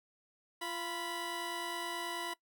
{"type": "tone pair together", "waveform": "15% pulse", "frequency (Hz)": [344.8, 984.9], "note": ["F4", "B5"], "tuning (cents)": [-22, -5], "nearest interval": "octave + tritone", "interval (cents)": 1817, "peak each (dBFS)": [-35, -33], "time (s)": [0.61, 2.34], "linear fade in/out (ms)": 10, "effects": ["noise-tail reverb RT60 0.1 s tail -20 dB re dry"]}